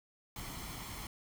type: noise with comb filter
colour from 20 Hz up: pink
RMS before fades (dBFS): -44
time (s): 0.36-1.07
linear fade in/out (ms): 2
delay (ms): 0.94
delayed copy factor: +0.55
effects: none